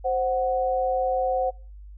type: tone pair together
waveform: sine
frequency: 523.3 / 740.7 Hz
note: C5 / F#5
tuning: 0 / +2 cents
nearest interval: tritone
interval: 602 cents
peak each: -24 dBFS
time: 0.04-1.51 s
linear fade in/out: 20 ms
effects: noise-tail reverb RT60 0.4 s tail -25 dB re dry + added 50 Hz sine -40 dBFS peak until 1.97 s